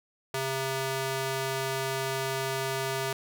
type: tone with high-pass filter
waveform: square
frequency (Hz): 133.7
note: C3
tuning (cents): +38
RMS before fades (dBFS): -31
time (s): 0.34-3.13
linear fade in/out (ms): 2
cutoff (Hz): 330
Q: 0.53
effects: none